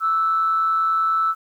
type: tone with amplitude modulation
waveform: sine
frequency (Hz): 1318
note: E6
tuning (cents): -1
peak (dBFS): -14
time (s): 0-1.35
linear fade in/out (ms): 50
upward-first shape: sine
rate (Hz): 170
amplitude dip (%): 45
effects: tanh soft clip ceiling -10 dBFS + 9-bit